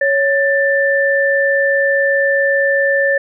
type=tone pair together; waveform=sine; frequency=554.4 / 1772.4 Hz; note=C#5 / A6; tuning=0 / +12 cents; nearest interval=octave + minor sixth; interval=2012 cents; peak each=-14 dBFS; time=0.01-3.18 s; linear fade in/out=5 ms; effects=none